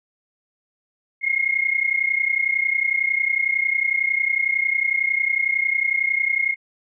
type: tone pair together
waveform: sine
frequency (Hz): 2133 / 2164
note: C7 / C#7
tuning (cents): +33 / -42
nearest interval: unison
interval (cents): 25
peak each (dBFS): -21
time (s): 1.21-6.56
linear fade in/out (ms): 50
effects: none